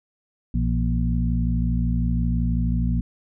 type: harmonic tone with a mistuned harmonic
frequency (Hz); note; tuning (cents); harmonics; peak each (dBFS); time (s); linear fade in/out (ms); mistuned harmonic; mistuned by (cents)
59.1; A#1; +24; 1 / 2 / 3 / 4; -22 / -26 / -26 / -27; 0.54-3.01; 5; 3; -64
effects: none